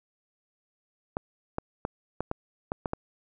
clicks, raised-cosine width 1 ms, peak -15 dBFS, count 8, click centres 1.169 / 1.584 / 1.851 / 2.206 / 2.314 / 2.719 / 2.858 / 2.934 s, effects none

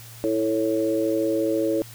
sine chord, A major, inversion second, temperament equal with one note detuned, 327.9 / 440 / 554.4 Hz, E4 / A4 / C#5, -9 / 0 / 0 cents, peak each -23 / -26 / -25 dBFS, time 0.24-1.82 s, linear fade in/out 0 ms, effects added 115 Hz sine -43 dBFS peak until 1.94 s + white hiss -45 dBFS RMS until 1.94 s

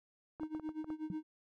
clicks, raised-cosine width 1 ms, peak -34 dBFS, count 7, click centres 0.398 / 0.433 / 0.549 / 0.597 / 0.691 / 0.844 / 0.903 s
triangle tone with tremolo, 311.1 Hz, D#4, in tune, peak -34 dBFS, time 0.4-1.23 s, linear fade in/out 10 ms, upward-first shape sine, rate 8.2 Hz, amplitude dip 90%
sine tone with exponential decay, 183.6 Hz, F#3, 13 cents flat, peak -33 dBFS, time 1.1-1.17 s, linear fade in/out 2 ms, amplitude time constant 15 ms
effects none

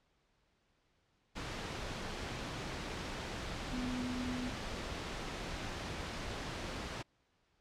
sine tone in noise, 249.7 Hz, B3, 19 cents sharp, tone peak -37 dBFS, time 3.72-4.5 s, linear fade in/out 20 ms, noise pink, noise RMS -41 dBFS, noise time 1.35-7.03 s, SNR +1 dB, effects pink hiss -75 dBFS RMS until 7.6 s + low-pass 5000 Hz 12 dB/octave

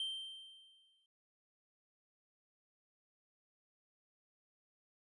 triangle tone with exponential decay, 3136 Hz, G7, in tune, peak -34 dBFS, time 0-1.06 s, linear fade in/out 2 ms, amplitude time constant 230 ms, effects resampled to 24000 Hz

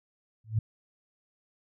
sine tone with exponential growth, 110 Hz, A2, in tune, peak -19 dBFS, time 0.44-0.59 s, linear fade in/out 5 ms, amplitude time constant 32 ms, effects none

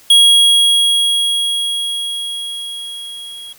square tone with level ramp, 3300 Hz, G#7, 12 cents flat, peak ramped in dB -5 to -30 dBFS, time 0.1-3.53 s, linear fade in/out 5 ms, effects white hiss -45 dBFS RMS until 3.58 s

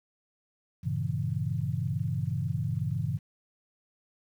sine chord, G diminished seventh, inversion none, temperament equal, 98 / 116.54 / 138.59 / 164.81 Hz, G2 / Bb2 / Db3 / Fb3, 0 / 0 / 0 / 0 cents, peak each -34 / -33 / -32 / -34 dBFS, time 0.83-3.19 s, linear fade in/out 20 ms, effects 10-bit

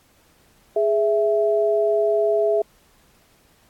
sine tone pair together, 416.3 / 660.3 Hz, G#4 / E5, +4 / +3 cents, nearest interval minor sixth, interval 799 cents, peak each -19 dBFS, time 0.76-2.62 s, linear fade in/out 5 ms, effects pink hiss -58 dBFS RMS until 3.69 s + AAC 64 kbps

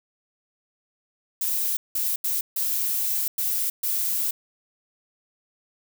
violet noise bursts at uneven times, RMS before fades -25 dBFS, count 6, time 1.41-1.77 / 1.95-2.16 / 2.24-2.41 / 2.56-3.28 / 3.38-3.7 / 3.83-4.31 s, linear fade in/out 5 ms, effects none

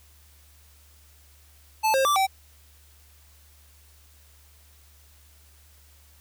square tone with pitch steps, 873 / 534 / 1168 / 771 Hz, A5 / C5 / D6 / G5, -14 / +35 / -10 / -29 cents, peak -20 dBFS, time 1.83-2.27 s, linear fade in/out 20 ms, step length 110 ms, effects added 73 Hz sine -54 dBFS peak until 6.2 s + white hiss -58 dBFS RMS until 6.2 s

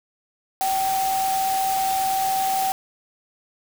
sine tone in noise, 769 Hz, G5, 33 cents flat, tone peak -20 dBFS, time 0.61-2.72 s, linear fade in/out 0 ms, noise white, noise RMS -30 dBFS, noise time 0.61-2.72 s, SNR +7 dB, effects none

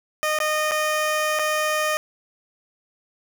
15% pulse tone with dropouts, 614 Hz, D#5, 23 cents flat, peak -14 dBFS, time 0.23-1.97 s, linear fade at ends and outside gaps 0 ms, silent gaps 0.388-0.402 / 0.711-0.718 / 1.389-1.394 s, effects none

